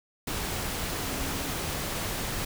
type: tone in noise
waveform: sine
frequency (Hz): 272.9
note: C#4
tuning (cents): -27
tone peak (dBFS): -40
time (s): 1.02-1.5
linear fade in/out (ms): 5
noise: pink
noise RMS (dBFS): -32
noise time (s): 0.27-2.45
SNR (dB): -11
effects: none